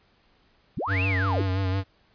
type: linear two-way sweep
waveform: sine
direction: up then down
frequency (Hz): 65.5 to 2779 to 262.9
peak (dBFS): -26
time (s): 0.77-1.42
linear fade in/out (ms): 5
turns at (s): 1.03
type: tone with vibrato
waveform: square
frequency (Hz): 95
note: F#2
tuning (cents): +46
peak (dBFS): -24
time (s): 0.87-1.84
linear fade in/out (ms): 50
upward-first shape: sine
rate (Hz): 5.8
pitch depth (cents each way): 46
effects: pink hiss -63 dBFS RMS until 2.14 s + resampled to 11025 Hz